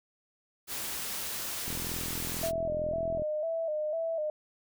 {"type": "noise", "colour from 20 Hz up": "white", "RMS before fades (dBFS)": -36, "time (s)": [0.67, 2.52], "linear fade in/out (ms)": 50}
{"type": "click train", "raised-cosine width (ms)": 3, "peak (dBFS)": -27, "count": 66, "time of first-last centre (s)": [1.68, 3.22], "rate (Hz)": 42.2}
{"type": "tone with vibrato", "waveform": "sine", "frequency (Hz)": 633, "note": "D#5", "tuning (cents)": 30, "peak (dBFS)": -29, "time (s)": [2.43, 4.3], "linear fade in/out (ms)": 2, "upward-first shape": "square", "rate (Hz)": 2, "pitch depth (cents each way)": 66}
{"effects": []}